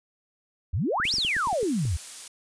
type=exponential two-way sweep; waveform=sine; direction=up then down; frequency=69.3 to 5790 to 69.3 Hz; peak=-23 dBFS; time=0.73-1.97 s; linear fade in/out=10 ms; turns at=1.14 s
type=clicks; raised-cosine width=3 ms; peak=-26 dBFS; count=10; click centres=1 / 1.053 / 1.14 / 1.184 / 1.249 / 1.366 / 1.472 / 1.529 / 1.63 / 1.853 s
type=noise; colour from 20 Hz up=blue; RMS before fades=-37 dBFS; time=1.04-2.28 s; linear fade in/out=5 ms
effects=resampled to 22050 Hz